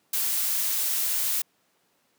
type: noise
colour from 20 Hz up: blue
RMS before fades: -26 dBFS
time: 0.13-1.42 s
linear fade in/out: 5 ms
effects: pink hiss -68 dBFS RMS until 2.18 s + high-pass 200 Hz 12 dB/octave